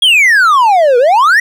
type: exponential two-way sweep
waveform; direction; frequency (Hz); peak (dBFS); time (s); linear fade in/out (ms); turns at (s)
triangle; down then up; 3355 to 468.9 to 1961; -3; 0.02-1.4; 5; 0.98
effects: none